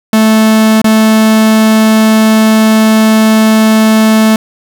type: tone with dropouts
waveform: 45% pulse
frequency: 219 Hz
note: A3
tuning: 8 cents flat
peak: -4 dBFS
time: 0.13-4.36 s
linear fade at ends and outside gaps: 2 ms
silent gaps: 0.817-0.843 s
effects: none